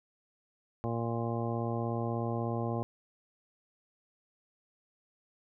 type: harmonic tone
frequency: 116.54 Hz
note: A#2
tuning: in tune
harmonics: 1 / 2 / 3 / 4 / 5 / 6 / 7 / 9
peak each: -34 / -37 / -39 / -40 / -41 / -42 / -42 / -44 dBFS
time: 0.84-2.83 s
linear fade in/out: 0 ms
effects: none